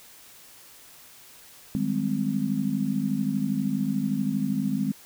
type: chord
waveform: sine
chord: Ab major seventh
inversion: second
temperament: just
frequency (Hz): 155.74 / 194.67 / 207.7 / 259.6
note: Eb3 / G3 / Ab3 / C4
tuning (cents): +2 / -12 / 0 / -13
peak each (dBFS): -32 / -31 / -27 / -28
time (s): 1.75-4.92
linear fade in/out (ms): 0
effects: white hiss -50 dBFS RMS until 5.05 s